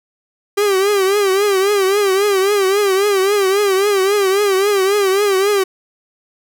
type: tone with vibrato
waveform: 45% pulse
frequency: 395.8 Hz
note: G4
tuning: 17 cents sharp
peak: -12 dBFS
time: 0.57-5.64 s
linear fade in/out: 10 ms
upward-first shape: triangle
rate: 3.7 Hz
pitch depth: 110 cents each way
effects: none